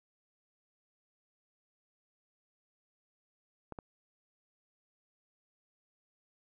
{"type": "clicks", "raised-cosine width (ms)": 1, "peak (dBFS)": -28, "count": 2, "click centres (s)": [3.723, 3.788], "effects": []}